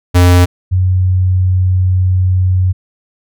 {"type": "tone pair in turn", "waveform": ["square", "sine"], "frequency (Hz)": [88.9, 92.27], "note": ["F2", "F#2"], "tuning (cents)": [31, -4], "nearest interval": "minor second", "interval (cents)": 65, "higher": "second", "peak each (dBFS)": [-5, -8], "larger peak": "first", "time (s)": [[0.14, 0.46], [0.71, 2.73]], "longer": "second", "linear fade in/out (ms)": 20, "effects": []}